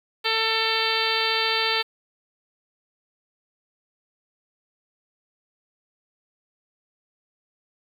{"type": "harmonic tone with a mistuned harmonic", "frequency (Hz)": 446.4, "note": "A4", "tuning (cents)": 25, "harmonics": [1, 2, 3, 4, 5, 6, 7, 8, 9, 10], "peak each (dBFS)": [-30, -30, -30, -30, -30, -30, -30, -30, -30, -30], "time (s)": [0.24, 1.83], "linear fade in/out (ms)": 20, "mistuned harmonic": 10, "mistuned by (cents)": 39, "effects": ["8-bit"]}